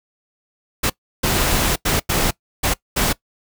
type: noise bursts at uneven times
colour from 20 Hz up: pink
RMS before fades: -18 dBFS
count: 6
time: 0.83-0.9 / 1.23-1.76 / 1.85-2 / 2.09-2.31 / 2.63-2.74 / 2.96-3.13 s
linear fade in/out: 10 ms
effects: noise-tail reverb RT60 0.1 s tail -21 dB re dry